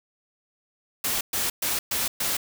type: noise bursts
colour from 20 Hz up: white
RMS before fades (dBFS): -26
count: 5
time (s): 1.04-2.37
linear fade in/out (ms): 5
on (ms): 170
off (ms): 120
effects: none